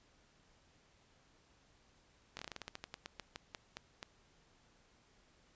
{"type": "slowing click train", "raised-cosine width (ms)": 0.2, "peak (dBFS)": -26, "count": 18, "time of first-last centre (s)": [2.37, 4.029], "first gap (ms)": 21, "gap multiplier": 1.17, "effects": ["pink hiss -69 dBFS RMS until 5.55 s", "resampled to 16000 Hz"]}